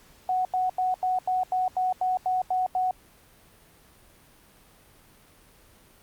sine tone bursts, 740 Hz, F#5, in tune, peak -22 dBFS, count 11, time 0.29-2.91 s, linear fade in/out 2 ms, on 160 ms, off 86 ms, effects pink hiss -56 dBFS RMS until 6.02 s + Opus 48 kbps

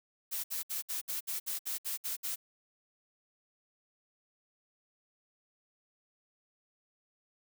blue noise bursts, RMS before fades -36 dBFS, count 11, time 0.31-2.36 s, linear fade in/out 20 ms, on 130 ms, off 62 ms, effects none

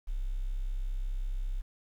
sine tone, 32.7 Hz, C1, in tune, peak -29 dBFS, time 0.07-1.62 s, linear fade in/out 20 ms, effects tanh soft clip ceiling -26 dBFS + 10-bit

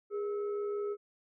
sine tone with frequency modulation, 410.6 Hz, G#4, 20 cents flat, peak -32 dBFS, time 0.1-0.97 s, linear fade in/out 50 ms, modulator 887 Hz, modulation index 0.36, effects none

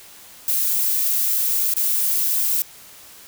violet noise with dropouts, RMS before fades -20 dBFS, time 0.48-2.62 s, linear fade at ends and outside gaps 1 ms, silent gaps 1.738-1.766 s, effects white hiss -44 dBFS RMS until 3.27 s

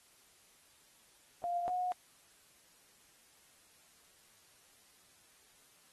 sine tone pair in turn, 698.5 / 726 Hz, F5 / F#5, 0 / -33 cents, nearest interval minor second, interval 67 cents, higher second, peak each -33 / -32 dBFS, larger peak second, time 1.44-1.68 / 1.68-1.92 s, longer neither, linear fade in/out 0 ms, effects white hiss -65 dBFS RMS until 5.92 s + AAC 32 kbps

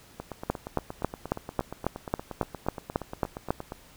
two click trains, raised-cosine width 1 ms, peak -10 / -21 dBFS, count 12 / 31, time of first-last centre 0.5-3.505 / 0.2-3.721 s, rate 3.66 / 8.52 Hz, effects pink hiss -54 dBFS RMS until 3.96 s

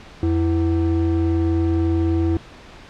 triangle ring-modulated tone, 207.7 Hz, G#3, in tune, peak -11 dBFS, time 0.23-2.37 s, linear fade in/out 0 ms, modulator 122 Hz, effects pink hiss -42 dBFS RMS until 2.89 s + low-pass 4000 Hz 12 dB/octave

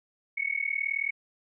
sine tone with amplitude modulation, 2214 Hz, C#7, 3 cents flat, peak -23 dBFS, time 0.37-1.11 s, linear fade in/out 10 ms, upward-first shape sine, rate 38.9 Hz, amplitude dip 95%, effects none

